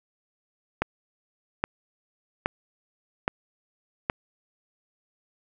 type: click train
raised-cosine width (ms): 0.5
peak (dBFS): -8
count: 5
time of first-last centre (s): 0.82-4.099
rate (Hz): 1.22
effects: none